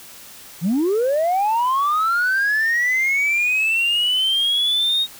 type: linear sweep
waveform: sine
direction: up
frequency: 150.9 to 3756 Hz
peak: -14 dBFS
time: 0.61-5.07 s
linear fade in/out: 50 ms
effects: tanh soft clip ceiling -14 dBFS + white hiss -41 dBFS RMS until 5.19 s